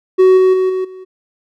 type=tone with level steps; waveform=triangle; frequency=373.8 Hz; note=F#4; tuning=18 cents sharp; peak=-3 / -5 / -9 / -13 / -28 dBFS; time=0.18-1.05 s; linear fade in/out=20 ms; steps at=0.37 / 0.53 / 0.69 / 0.84 s; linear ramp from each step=10 ms; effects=none